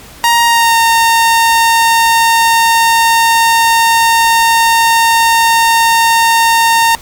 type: tone with pitch glide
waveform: sawtooth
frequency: 937 to 916.7 Hz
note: A#5 to A#5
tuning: +9 to -29 cents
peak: -3 dBFS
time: 0.24-6.95 s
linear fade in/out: 0 ms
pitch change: -38 cents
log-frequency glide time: 0.45-0.76 s
effects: pink hiss -35 dBFS RMS until 7.01 s + Opus 48 kbps